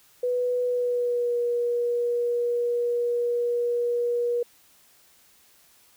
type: tone with pitch glide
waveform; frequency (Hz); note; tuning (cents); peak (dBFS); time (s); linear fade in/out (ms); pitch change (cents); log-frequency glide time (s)
sine; 493.9 to 479.3; B4 to A#4; 0 to +48; -22; 0.23-4.43; 5; -52; 0.64-1.38
effects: white hiss -58 dBFS RMS until 5.96 s